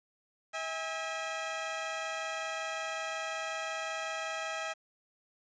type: tone pair together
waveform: 15% pulse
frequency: 645 / 812.6 Hz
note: E5 / G#5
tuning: -38 / -38 cents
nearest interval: major third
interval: 400 cents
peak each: -30 / -33 dBFS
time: 0.53-4.74 s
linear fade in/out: 20 ms
effects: resampled to 16000 Hz + 10-bit